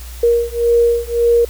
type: beating tone pair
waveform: sine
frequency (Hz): 470 / 471.8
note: A#4 / A#4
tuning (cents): +14 / +21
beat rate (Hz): 1.8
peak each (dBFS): -14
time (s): 0.23-1.45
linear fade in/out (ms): 5
effects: added 60 Hz sine -29 dBFS peak until 1.49 s + white hiss -38 dBFS RMS until 1.49 s